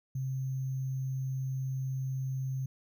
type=tone with sample-and-hold; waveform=sine; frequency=131.9 Hz; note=C3; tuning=14 cents sharp; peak=-31 dBFS; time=0.15-2.66 s; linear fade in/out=5 ms; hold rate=6300 Hz; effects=none